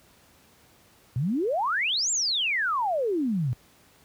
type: exponential two-way sweep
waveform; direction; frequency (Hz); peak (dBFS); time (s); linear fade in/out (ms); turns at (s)
sine; up then down; 114.9 to 7600 to 114.9; -23; 1.16-3.53; 0; 2.11
effects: pink hiss -58 dBFS RMS until 4.04 s + high-pass 60 Hz 12 dB/octave